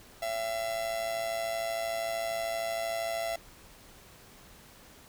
45% pulse tone with amplitude modulation, 673 Hz, E5, 36 cents sharp, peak -28 dBFS, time 0.22-3.36 s, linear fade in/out 5 ms, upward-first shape sine, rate 113 Hz, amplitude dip 60%, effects pink hiss -54 dBFS RMS until 5.08 s

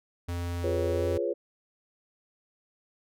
square tone with pitch glide, 86.8 to 88.22 Hz, F2 to F2, -10 to +18 cents, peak -31 dBFS, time 0.28-1.18 s, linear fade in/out 10 ms, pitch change +28 cents, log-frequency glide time 0.91-1.04 s
sine chord, C# dominant seventh, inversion first, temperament equal, 349.2 / 415.3 / 493.9 / 554.4 Hz, E#4 / G#4 / B4 / C#5, 0 / 0 / 0 / 0 cents, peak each -32 dBFS, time 0.63-1.34 s, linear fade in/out 20 ms
effects none

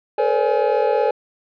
triangle tone cluster, 430.6 / 469.2 / 517 / 573 / 834 Hz, A4 / A#4 / C5 / D5 / G#5, -37 / +11 / -21 / -43 / +7 cents, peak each -20 dBFS, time 0.18-1.11 s, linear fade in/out 5 ms, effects resampled to 11025 Hz

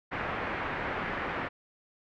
white low-pass noise, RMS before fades -34 dBFS, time 0.11-1.49 s, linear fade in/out 20 ms, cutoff 2000 Hz, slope 24 dB/octave, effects none

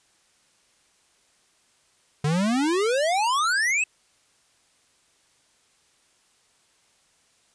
square exponential sweep, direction up, 142.2 to 2662 Hz, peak -21 dBFS, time 2.24-3.84 s, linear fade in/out 5 ms, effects white hiss -63 dBFS RMS until 7.54 s + resampled to 22050 Hz

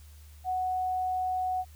sine tone, 740 Hz, F#5, in tune, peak -27 dBFS, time 0.44-1.65 s, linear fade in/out 50 ms, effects added 75 Hz sine -48 dBFS peak until 1.75 s + white hiss -60 dBFS RMS until 1.75 s

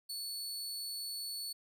sawtooth tone, 4435 Hz, C#8, in tune, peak -36 dBFS, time 0.09-1.53 s, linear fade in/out 10 ms, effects none

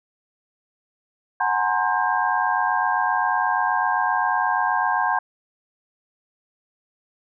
sine tone cluster, 738 / 845 / 933 / 1053 / 1594 Hz, F#5 / G#5 / A#5 / C6 / G6, -5 / +30 / +1 / +11 / +28 cents, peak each -25 dBFS, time 1.4-5.19 s, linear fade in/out 5 ms, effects none

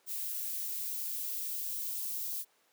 violet noise with high-pass filter sweep, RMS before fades -37 dBFS, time 0.06-2.45 s, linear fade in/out 50 ms, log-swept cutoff 1600 to 3300 Hz, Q 0.9, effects pink hiss -69 dBFS RMS until 2.72 s + high-pass 400 Hz 12 dB/octave

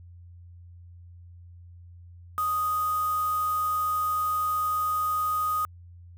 sine tone with quantisation, 1244.5 Hz, D#6, in tune, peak -24 dBFS, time 2.38-5.65 s, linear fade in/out 0 ms, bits 6, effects added 87 Hz sine -45 dBFS peak until 6.17 s

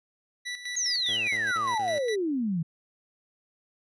25% pulse tone with tremolo, 1964 Hz, B6, 10 cents flat, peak -28 dBFS, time 0.45-2.16 s, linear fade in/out 20 ms, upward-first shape square, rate 4.9 Hz, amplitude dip 65%
sine exponential sweep, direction down, 6710 to 154.9 Hz, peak -25 dBFS, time 0.76-2.63 s, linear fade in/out 10 ms
10% pulse tone bursts, 111.7 Hz, A2, 27 cents sharp, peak -32 dBFS, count 4, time 1.08-1.988 s, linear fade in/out 5 ms, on 200 ms, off 36 ms
effects resampled to 22050 Hz

